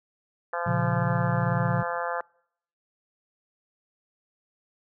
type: harmonic tone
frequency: 172 Hz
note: F3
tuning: 26 cents flat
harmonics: 3 / 4 / 5 / 6 / 7 / 8 / 9 / 10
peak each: -33 / -34 / -35 / -36 / -36 / -37 / -38 / -38 dBFS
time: 0.53-2.21 s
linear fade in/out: 2 ms
type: chord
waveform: triangle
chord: Bb minor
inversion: none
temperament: equal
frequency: 116.54 / 138.59 / 174.61 Hz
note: Bb2 / Db3 / F3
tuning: 0 / 0 / 0 cents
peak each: -26 dBFS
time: 0.66-1.83 s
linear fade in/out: 10 ms
effects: noise-tail reverb RT60 0.7 s tail -26 dB re dry